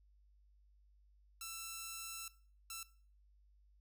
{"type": "tone bursts at uneven times", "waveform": "5% pulse", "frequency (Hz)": 1335, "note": "E6", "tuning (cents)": 22, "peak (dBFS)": -33, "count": 2, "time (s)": [[1.41, 2.28], [2.7, 2.83]], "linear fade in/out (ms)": 2, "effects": ["noise-tail reverb RT60 0.5 s tail -20 dB re dry", "added 50 Hz sine -65 dBFS peak until 3.8 s"]}